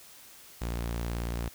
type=tone; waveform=sawtooth; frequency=58.27 Hz; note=A#1; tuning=in tune; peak=-27 dBFS; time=0.61-1.49 s; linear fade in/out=10 ms; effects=white hiss -52 dBFS RMS until 1.54 s